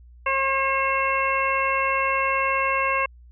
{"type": "harmonic tone", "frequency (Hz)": 539, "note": "C#5", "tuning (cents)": -49, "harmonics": [1, 2, 3, 4, 5], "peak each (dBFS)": [-28, -23, -30, -27, -27], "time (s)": [0.26, 3.06], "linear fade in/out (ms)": 5, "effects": ["added 60 Hz sine -45 dBFS peak until 3.31 s"]}